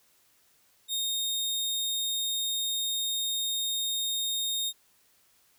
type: tone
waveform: sawtooth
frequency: 3700 Hz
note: A#7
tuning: 14 cents flat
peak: -25 dBFS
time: 0.88-4.73 s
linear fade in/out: 50 ms
effects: white hiss -65 dBFS RMS until 5.58 s